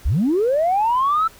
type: linear sweep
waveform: sine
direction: up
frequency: 40.3 to 1342 Hz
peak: -14 dBFS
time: 0.05-1.28 s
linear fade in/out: 10 ms
effects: tanh soft clip ceiling -11 dBFS + pink hiss -46 dBFS RMS until 1.39 s